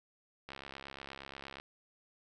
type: click train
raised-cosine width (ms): 0.3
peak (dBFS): -29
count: 77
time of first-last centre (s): 0.49-1.599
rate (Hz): 68.5
effects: none